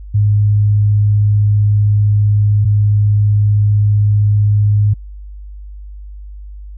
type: tone pair in turn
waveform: sine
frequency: 103.83 / 103.83 Hz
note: G#2 / G#2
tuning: 0 / 0 cents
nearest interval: unison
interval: 0 cents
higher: neither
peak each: -8 dBFS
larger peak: neither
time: 0.14-2.65 / 2.65-4.94 s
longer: first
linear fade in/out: 10 ms
effects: added 50 Hz sine -28 dBFS peak until 6.77 s